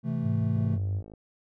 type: chord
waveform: triangle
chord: A minor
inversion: first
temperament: equal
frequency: 130.81 / 164.81 / 220 Hz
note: C3 / E3 / A3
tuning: 0 / 0 / 0 cents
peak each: -29 / -30 / -29 dBFS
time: 0.03-0.79 s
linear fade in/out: 50 ms
type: tone with pitch glide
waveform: sine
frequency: 106.2 to 96.27 Hz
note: G#2 to G2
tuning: +39 to -31 cents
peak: -26 dBFS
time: 0.22-1.03 s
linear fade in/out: 50 ms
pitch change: -170 cents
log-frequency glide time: 0.68-0.78 s
type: click train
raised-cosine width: 2 ms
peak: -33 dBFS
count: 31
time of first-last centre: 0.57-1.137 s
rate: 52.9 Hz
effects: none